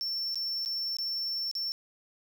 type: tone with dropouts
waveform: triangle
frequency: 5410 Hz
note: E8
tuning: 44 cents sharp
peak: -29 dBFS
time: 0.01-1.72 s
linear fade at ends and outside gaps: 0 ms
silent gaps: 0.345-0.356 / 0.65-0.659 / 0.968-0.986 / 1.513-1.552 s
effects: none